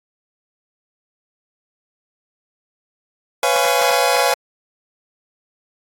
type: chord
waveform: sawtooth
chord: C# dominant seventh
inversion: third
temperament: just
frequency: 498.9 / 554.4 / 693 / 831.5 Hz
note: B4 / C#5 / E#5 / G#5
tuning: +17 / 0 / -14 / +2 cents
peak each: -16 dBFS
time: 3.43-4.34 s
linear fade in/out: 2 ms
effects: AAC 48 kbps